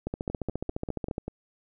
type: two click trains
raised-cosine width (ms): 2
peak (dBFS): -17 / -20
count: 17 / 6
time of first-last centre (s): 0.07-1.181 / 0.3-1.28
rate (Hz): 14.4 / 5.1
effects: none